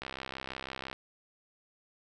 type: click train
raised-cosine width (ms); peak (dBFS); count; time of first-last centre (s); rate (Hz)
0.3; -22; 61; 0.02-0.929; 66
effects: none